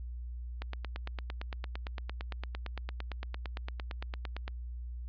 click train, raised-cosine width 0.3 ms, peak -23 dBFS, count 35, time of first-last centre 0.62-4.479 s, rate 8.81 Hz, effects added 60 Hz sine -38 dBFS peak until 5.08 s + resampled to 11025 Hz

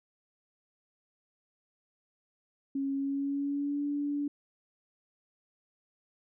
sine tone with pitch glide, 274.4 to 288.5 Hz, C#4 to D4, -17 to -31 cents, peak -29 dBFS, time 2.75-4.28 s, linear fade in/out 5 ms, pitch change +86 cents, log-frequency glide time 2.94-3.84 s, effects none

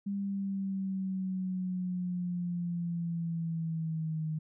sine linear sweep, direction down, 200.2 to 155.56 Hz, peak -31 dBFS, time 0.06-4.39 s, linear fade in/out 10 ms, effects none

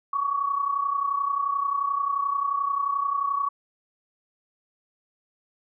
sine tone pair together, 1117.6 / 1149 Hz, C#6 / D6, +14 / -38 cents, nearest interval unison, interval 48 cents, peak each -24 / -29 dBFS, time 0.13-3.49 s, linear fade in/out 5 ms, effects none

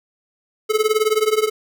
square tone with tremolo, 431.9 Hz, A4, 32 cents flat, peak -12 dBFS, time 0.69-1.5 s, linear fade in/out 20 ms, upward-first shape triangle, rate 19 Hz, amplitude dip 95%, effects none

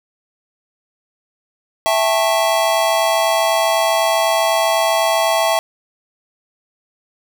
square chord, A dominant seventh, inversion second, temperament just, 660 / 792 / 880 / 1100 Hz, E5 / G5 / A5 / C#6, +2 / +18 / 0 / -14 cents, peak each -17 / -23 / -21 / -23 dBFS, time 1.86-5.59 s, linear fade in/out 0 ms, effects none

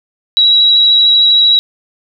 sine tone with vibrato, 3882 Hz, B7, 31 cents flat, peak -5 dBFS, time 0.37-1.59 s, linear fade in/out 0 ms, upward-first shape triangle, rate 13 Hz, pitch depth 17 cents each way, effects none

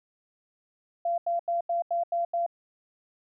sine tone bursts, 686 Hz, F5, 31 cents flat, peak -24 dBFS, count 7, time 1.05-2.464 s, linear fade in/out 5 ms, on 130 ms, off 84 ms, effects none

